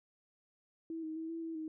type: tone with pitch steps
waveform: sine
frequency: 326.5 / 315.4 / 323 / 330.2 / 326.7 / 315 Hz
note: E4 / D#4 / E4 / E4 / E4 / D#4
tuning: -17 / +24 / -35 / +3 / -15 / +21 cents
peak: -38 dBFS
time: 0.9-1.68 s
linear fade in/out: 2 ms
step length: 130 ms
effects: none